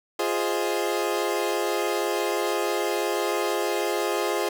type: chord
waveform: 30% pulse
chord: F minor seventh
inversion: none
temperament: equal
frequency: 349.2 / 415.3 / 523.3 / 622.3 Hz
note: F4 / Ab4 / C5 / Eb5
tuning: 0 / 0 / 0 / 0 cents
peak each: -26 / -25 / -28 / -29 dBFS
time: 0.19-4.49 s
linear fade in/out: 5 ms
effects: 9-bit